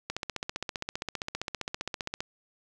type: click train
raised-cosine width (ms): 0.2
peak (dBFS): -15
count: 33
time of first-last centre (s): 0.1-2.205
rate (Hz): 15.2
effects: none